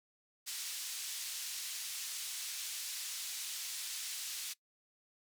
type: band-pass noise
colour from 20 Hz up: pink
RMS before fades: -42 dBFS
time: 0.46-4.54 s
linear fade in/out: 20 ms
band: 3800 to 12000 Hz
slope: 12 dB/octave
effects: noise-tail reverb RT60 0.1 s tail -21 dB re dry